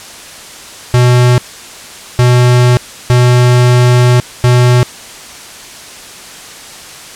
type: tone bursts at uneven times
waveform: square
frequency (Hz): 123.47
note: B2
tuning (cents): 0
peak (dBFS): -5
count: 4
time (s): 0.94-1.38 / 2.19-2.77 / 3.1-4.2 / 4.44-4.83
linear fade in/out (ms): 0
effects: white hiss -30 dBFS RMS until 7.15 s + low-pass 9000 Hz 12 dB/octave